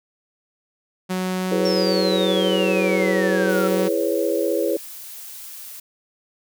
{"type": "tone with pitch glide", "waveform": "sawtooth", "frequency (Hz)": [185, 189], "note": ["F#3", "F#3"], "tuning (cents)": [0, 37], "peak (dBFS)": -18, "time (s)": [1.09, 3.89], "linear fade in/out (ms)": 20, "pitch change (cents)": 37, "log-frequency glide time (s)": [1.38, 1.99]}
{"type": "chord", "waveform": "sine", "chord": "C# minor seventh", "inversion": "first", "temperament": "just", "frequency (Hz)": [332.6, 415.8, 498.9, 554.4], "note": ["E4", "G#4", "B4", "C#5"], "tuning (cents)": [16, 2, 17, 0], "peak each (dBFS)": -24, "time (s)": [1.51, 4.77], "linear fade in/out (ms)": 5}
{"type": "exponential sweep", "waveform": "sine", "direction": "down", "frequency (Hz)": [5520, 1326], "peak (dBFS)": -25, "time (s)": [1.65, 3.68], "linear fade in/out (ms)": 5}
{"type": "noise", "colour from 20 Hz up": "blue", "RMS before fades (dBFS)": -37, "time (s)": [3.49, 5.8], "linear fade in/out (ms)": 5}
{"effects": []}